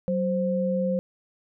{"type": "tone pair together", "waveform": "sine", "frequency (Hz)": [187.81, 523.3], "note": ["F#3", "C5"], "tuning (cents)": [26, 0], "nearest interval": "octave + tritone", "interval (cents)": 1774, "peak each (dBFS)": -25, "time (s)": [0.08, 0.99], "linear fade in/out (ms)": 0, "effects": []}